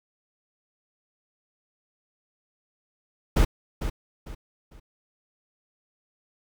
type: noise with echo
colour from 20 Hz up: brown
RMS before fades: -18 dBFS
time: 3.36-3.45 s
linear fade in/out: 10 ms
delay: 450 ms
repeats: 3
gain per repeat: -10 dB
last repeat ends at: 4.8 s
effects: none